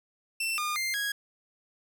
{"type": "tone with pitch steps", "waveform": "sawtooth", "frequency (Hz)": [2684, 1213, 2100, 1650], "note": ["E7", "D#6", "C7", "G#6"], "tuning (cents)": [31, -44, 6, -12], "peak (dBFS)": -25, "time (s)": [0.4, 1.12], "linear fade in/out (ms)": 5, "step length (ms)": 180, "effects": []}